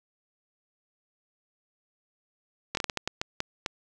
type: slowing click train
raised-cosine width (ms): 0.2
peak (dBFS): -11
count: 10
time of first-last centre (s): 2.75-3.662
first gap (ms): 22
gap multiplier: 1.36
effects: none